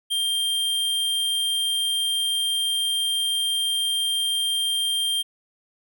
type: tone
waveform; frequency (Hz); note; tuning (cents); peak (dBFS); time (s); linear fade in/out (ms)
square; 3183; G7; +26; -22; 0.1-5.23; 20
effects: none